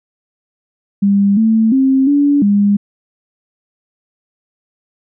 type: tone with pitch steps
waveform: sine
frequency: 199.9 / 222.2 / 266.3 / 286.4 / 203 Hz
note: G3 / A3 / C4 / D4 / G#3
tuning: +34 / +17 / +31 / -43 / -39 cents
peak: -8 dBFS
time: 1.02-2.77 s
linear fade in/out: 10 ms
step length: 350 ms
effects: none